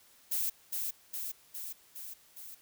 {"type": "noise with echo", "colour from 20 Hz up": "violet", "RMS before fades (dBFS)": -32, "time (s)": [0.31, 0.5], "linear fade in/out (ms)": 10, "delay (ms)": 410, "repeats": 5, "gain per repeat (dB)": -3, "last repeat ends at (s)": 2.55, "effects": ["white hiss -62 dBFS RMS until 2.61 s"]}